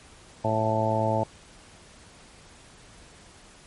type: harmonic tone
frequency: 110 Hz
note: A2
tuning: in tune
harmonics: 1 / 2 / 3 / 4 / 5 / 6 / 7 / 8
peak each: -28 / -32 / -34 / -36 / -29 / -28 / -35 / -28 dBFS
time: 0.44-1.24 s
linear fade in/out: 10 ms
effects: pink hiss -51 dBFS RMS until 3.66 s + MP3 48 kbps